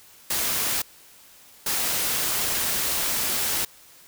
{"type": "noise bursts at uneven times", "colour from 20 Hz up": "white", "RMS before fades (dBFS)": -25, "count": 2, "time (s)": [[0.3, 0.82], [1.66, 3.65]], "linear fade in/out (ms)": 5, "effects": ["white hiss -51 dBFS RMS until 4.07 s"]}